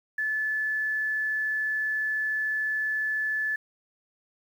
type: tone with quantisation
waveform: sine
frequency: 1733 Hz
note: A6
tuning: 27 cents flat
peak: -25 dBFS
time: 0.18-3.56 s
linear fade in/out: 5 ms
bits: 9
effects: none